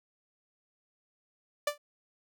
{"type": "tone with exponential decay", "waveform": "sawtooth", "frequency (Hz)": 587.3, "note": "D5", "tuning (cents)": 0, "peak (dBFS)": -20, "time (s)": [1.67, 1.78], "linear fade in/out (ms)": 5, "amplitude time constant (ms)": 23, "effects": []}